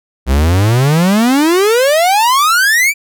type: exponential sweep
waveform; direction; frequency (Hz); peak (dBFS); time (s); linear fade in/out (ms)
45% pulse; up; 62 to 2384; -8; 0.26-2.94; 50
effects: none